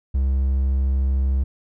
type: tone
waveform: triangle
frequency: 66.7 Hz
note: C2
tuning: 34 cents sharp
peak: -15 dBFS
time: 0.14-1.44 s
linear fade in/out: 10 ms
effects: none